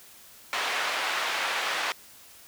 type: band-pass noise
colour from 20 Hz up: white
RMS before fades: -29 dBFS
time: 0.53-1.92 s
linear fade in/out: 0 ms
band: 670 to 2500 Hz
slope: 12 dB/octave
effects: white hiss -51 dBFS RMS until 2.47 s